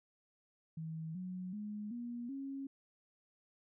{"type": "tone with pitch steps", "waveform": "sine", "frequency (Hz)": [160.5, 183.3, 209.3, 239.1, 273.1], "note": ["E3", "F#3", "G#3", "A#3", "C#4"], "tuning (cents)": [-46, -16, 14, 44, -26], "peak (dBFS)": -40, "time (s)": [0.77, 2.67], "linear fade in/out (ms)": 5, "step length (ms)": 380, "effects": []}